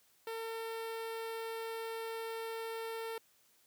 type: tone with notch filter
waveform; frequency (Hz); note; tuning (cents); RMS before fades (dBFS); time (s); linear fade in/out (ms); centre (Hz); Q
sawtooth; 452.2; A4; +47; -41; 0.27-3.18; 2; 6500; 1.6
effects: white hiss -69 dBFS RMS until 3.66 s + high-pass 60 Hz 12 dB/octave